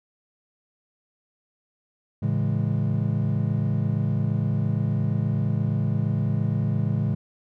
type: chord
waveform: triangle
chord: A major seventh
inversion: none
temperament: equal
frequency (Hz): 110 / 138.59 / 164.81 / 207.7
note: A2 / C#3 / E3 / G#3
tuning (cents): 0 / 0 / 0 / 0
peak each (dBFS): -23 / -24 / -27 / -27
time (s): 2.22-7.15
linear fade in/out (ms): 10
effects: none